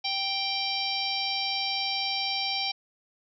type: harmonic tone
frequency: 784 Hz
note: G5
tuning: in tune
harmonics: 1 / 3 / 4 / 5 / 6 / 7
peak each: -34 / -34 / -34 / -34 / -34 / -34 dBFS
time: 0.04-2.72 s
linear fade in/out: 10 ms
effects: none